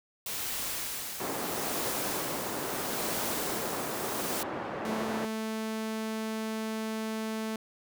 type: noise with tremolo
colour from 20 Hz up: white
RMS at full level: -34 dBFS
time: 0.26-4.43 s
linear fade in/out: 2 ms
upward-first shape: sine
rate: 0.76 Hz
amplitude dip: 45%
type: band-pass noise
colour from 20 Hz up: pink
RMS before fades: -36 dBFS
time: 1.2-5.25 s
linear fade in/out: 0 ms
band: 250 to 1300 Hz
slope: 12 dB/octave
type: tone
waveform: sawtooth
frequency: 220 Hz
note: A3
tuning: in tune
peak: -28 dBFS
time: 4.85-7.56 s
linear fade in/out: 2 ms
effects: none